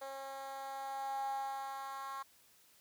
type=tone with high-pass filter sweep; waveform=10% pulse; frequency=271.3 Hz; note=C#4; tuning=37 cents flat; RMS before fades=-42 dBFS; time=0.01-2.23 s; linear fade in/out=10 ms; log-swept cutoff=620 to 1000 Hz; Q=9.4; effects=white hiss -66 dBFS RMS until 2.8 s